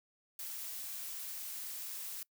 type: noise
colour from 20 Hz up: blue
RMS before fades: -43 dBFS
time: 0.39-2.23 s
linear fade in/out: 2 ms
effects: noise-tail reverb RT60 0.1 s tail -23 dB re dry